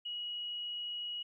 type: tone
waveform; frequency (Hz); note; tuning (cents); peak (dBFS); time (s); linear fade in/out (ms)
sine; 2907; F#7; -31; -37; 0.05-1.23; 10
effects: 13-bit